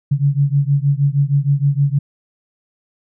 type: beating tone pair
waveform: sine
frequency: 138.59 / 144.99 Hz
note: C#3 / D3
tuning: 0 / -22 cents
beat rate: 6.4 Hz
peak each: -15 / -16 dBFS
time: 0.11-1.99 s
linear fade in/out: 10 ms
effects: none